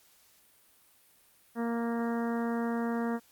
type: harmonic tone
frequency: 233.1 Hz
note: A#3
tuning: in tune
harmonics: 1 / 2 / 3 / 4 / 5 / 6 / 7 / 8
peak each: -30 / -36 / -40 / -42 / -44 / -46 / -47 / -48 dBFS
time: 1.55-3.2 s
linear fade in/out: 50 ms
effects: white hiss -63 dBFS RMS until 3.31 s + Opus 48 kbps